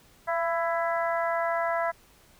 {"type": "harmonic tone with a mistuned harmonic", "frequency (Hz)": 332.1, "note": "E4", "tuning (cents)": 13, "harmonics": [2, 3, 4, 5, 6], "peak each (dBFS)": [-27, -31, -33, -35, -37], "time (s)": [0.27, 1.92], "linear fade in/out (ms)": 20, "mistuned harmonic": 2, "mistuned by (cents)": 27, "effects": ["pink hiss -58 dBFS RMS until 2.39 s"]}